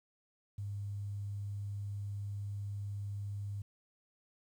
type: tone with quantisation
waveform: sine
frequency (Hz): 101.1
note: G#2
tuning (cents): -46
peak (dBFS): -37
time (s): 0.58-3.62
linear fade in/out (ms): 5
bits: 11
effects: none